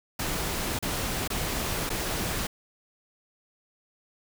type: noise with dropouts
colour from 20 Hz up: pink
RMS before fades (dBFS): -30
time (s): 0.19-2.47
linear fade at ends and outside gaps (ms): 5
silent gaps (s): 0.79-0.825 / 1.277-1.301 / 1.894-1.901
effects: none